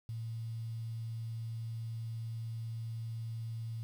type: tone with quantisation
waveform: sine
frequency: 113.7 Hz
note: A#2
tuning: 43 cents flat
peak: -37 dBFS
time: 0.09-3.83 s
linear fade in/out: 0 ms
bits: 10
effects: none